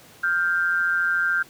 sine tone pair together, 1400 / 1573.6 Hz, F6 / G6, +4 / +6 cents, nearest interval major second, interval 202 cents, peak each -22 dBFS, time 0.23-1.43 s, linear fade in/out 10 ms, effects pink hiss -49 dBFS RMS until 1.49 s + high-pass 100 Hz 12 dB/octave

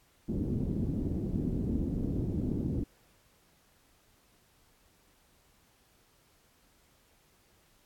white low-pass noise, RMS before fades -32 dBFS, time 0.28-2.84 s, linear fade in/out 10 ms, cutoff 300 Hz, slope 24 dB/octave, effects pink hiss -66 dBFS RMS until 7.85 s + AAC 64 kbps

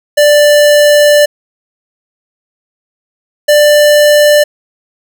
square tone pair in turn, 589 / 591.7 Hz, D5 / D5, +5 / +13 cents, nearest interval unison, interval 8 cents, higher second, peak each -4 dBFS, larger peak neither, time 0.17-1.26 / 3.48-4.44 s, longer first, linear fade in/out 10 ms, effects none

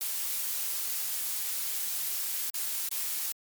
blue noise with dropouts, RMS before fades -32 dBFS, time 0.01-3.32 s, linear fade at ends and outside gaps 1 ms, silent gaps 2.501-2.542 / 2.888-2.913 s, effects MP3 96 kbps

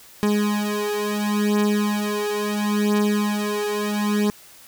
30% pulse beating tone pair, 207.7 / 208.43 Hz, G#3 / G#3, 0 / +6 cents, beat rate 0.73 Hz, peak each -20 / -20 dBFS, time 0.23-4.3 s, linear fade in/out 0 ms, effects white hiss -47 dBFS RMS until 4.67 s

